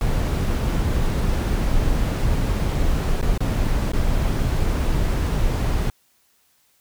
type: noise with dropouts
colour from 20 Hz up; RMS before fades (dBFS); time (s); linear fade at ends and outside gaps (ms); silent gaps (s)
brown; -20; 0.01-5.9; 1; 3.214-3.226 / 3.377-3.405 / 3.919-3.934
effects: white hiss -62 dBFS RMS until 6.8 s